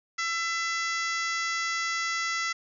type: harmonic tone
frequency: 670 Hz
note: E5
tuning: 28 cents sharp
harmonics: 2 / 3 / 4 / 5 / 6 / 7 / 8 / 9 / 10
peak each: -32 / -30 / -41 / -41 / -43 / -40 / -40 / -41 / -42 dBFS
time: 0.18-2.53 s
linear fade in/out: 10 ms
effects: none